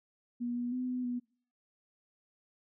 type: tone with pitch steps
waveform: sine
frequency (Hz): 241 / 242.6 / 252.6 / 250.9 / 244.8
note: B3 / B3 / B3 / B3 / B3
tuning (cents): -42 / -31 / +39 / +28 / -15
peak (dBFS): -32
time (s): 0.4-1.2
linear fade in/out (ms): 20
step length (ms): 160
effects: noise-tail reverb RT60 0.5 s tail -26 dB re dry